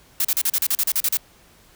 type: noise bursts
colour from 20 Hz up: blue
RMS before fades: -20 dBFS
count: 12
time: 0.2-1.171 s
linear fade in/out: 2 ms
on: 47 ms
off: 37 ms
effects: pink hiss -53 dBFS RMS until 1.75 s